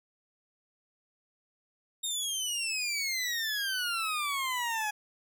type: exponential sweep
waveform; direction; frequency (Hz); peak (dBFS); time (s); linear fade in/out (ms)
20% pulse; down; 3729 to 830.6; -25; 2.03-4.91; 10
effects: none